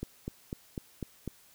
click train, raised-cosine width 3 ms, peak -22 dBFS, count 6, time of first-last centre 0.03-1.277 s, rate 4.01 Hz, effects white hiss -60 dBFS RMS until 1.54 s

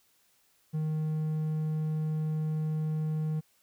triangle tone, 155.56 Hz, D#3, in tune, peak -26 dBFS, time 0.73-3.41 s, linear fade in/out 20 ms, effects white hiss -68 dBFS RMS until 3.62 s

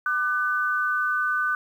sine tone pair together, 1194.5 / 1505 Hz, D6 / F#6, +29 / +29 cents, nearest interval major third, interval 400 cents, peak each -26 / -23 dBFS, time 0.06-1.55 s, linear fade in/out 2 ms, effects 9-bit

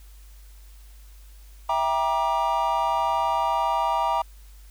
triangle chord, E half-diminished seventh, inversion none, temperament just, 659.3 / 791.1 / 949.3 / 1186.7 Hz, E5 / G5 / Bb5 / D6, 0 / +16 / +31 / +18 cents, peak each -27 / -25 / -22 / -27 dBFS, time 1.69-4.22 s, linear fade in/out 5 ms, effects added 50 Hz sine -44 dBFS peak until 4.7 s + white hiss -57 dBFS RMS until 4.7 s

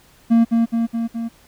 triangle tone with echo, 230.3 Hz, A#3, 21 cents flat, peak -8 dBFS, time 0.3-0.45 s, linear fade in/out 20 ms, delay 210 ms, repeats 4, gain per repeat -3 dB, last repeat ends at 1.29 s, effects pink hiss -52 dBFS RMS until 1.47 s

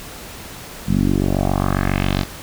10% pulse tone with low-pass filter sweep, 47.37 Hz, F#1, 41 cents sharp, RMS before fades -18 dBFS, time 0.86-2.26 s, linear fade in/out 50 ms, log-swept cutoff 180 to 4900 Hz, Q 2.4, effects pink hiss -35 dBFS RMS until 2.42 s

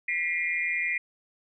sine tone cluster, 1957 / 2123 / 2408 Hz, B6 / C7 / D7, -16 / +25 / +43 cents, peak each -30 dBFS, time 0.08-0.98 s, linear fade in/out 5 ms, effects none

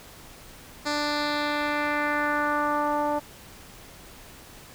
10% pulse tone with low-pass filter sweep, 294.9 Hz, D4, 7 cents sharp, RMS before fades -26 dBFS, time 0.85-3.2 s, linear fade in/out 20 ms, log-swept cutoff 5900 to 780 Hz, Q 2.1, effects pink hiss -47 dBFS RMS until 4.74 s

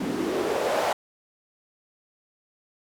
white noise with band-pass filter sweep, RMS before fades -26 dBFS, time 0-0.93 s, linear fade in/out 5 ms, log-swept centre 240 to 740 Hz, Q 3.1, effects none

